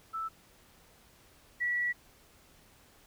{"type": "tone pair in turn", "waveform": "sine", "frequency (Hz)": [1318.5, 1942.1], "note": ["E6", "B6"], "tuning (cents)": [0, -30], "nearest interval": "perfect fifth", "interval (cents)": 670, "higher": "second", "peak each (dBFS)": [-33, -28], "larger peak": "second", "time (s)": [[0.13, 0.29], [1.6, 1.93]], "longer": "second", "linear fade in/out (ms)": 20, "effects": ["pink hiss -61 dBFS RMS until 3.06 s"]}